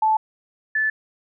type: tone pair in turn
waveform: sine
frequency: 872 / 1744 Hz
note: A5 / A6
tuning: -16 / -16 cents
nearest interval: octave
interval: 1200 cents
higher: second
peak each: -15 / -18 dBFS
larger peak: first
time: 0.02-0.17 / 0.75-0.9 s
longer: neither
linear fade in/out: 5 ms
effects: none